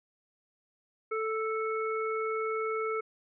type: harmonic tone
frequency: 440 Hz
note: A4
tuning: in tune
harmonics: 1 / 3 / 5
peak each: -31 / -34 / -40 dBFS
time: 1.11-3.01 s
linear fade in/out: 10 ms
effects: none